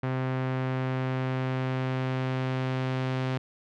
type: tone with low-pass filter sweep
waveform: sawtooth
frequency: 130 Hz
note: C3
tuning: 11 cents flat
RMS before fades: -29 dBFS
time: 0.03-3.38 s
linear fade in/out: 5 ms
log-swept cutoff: 2000 to 3400 Hz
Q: 0.97
effects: none